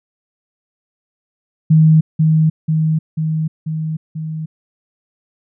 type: tone with echo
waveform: sine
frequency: 157.7 Hz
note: D#3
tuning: 24 cents sharp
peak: -6 dBFS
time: 1.7-2.01 s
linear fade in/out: 10 ms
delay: 490 ms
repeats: 5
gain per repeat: -3 dB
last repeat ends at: 4.46 s
effects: none